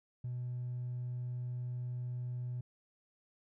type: tone with hard clipping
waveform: sine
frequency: 123.47 Hz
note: B2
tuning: in tune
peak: -37 dBFS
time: 0.24-2.61 s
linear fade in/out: 5 ms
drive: 1 dB
effects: none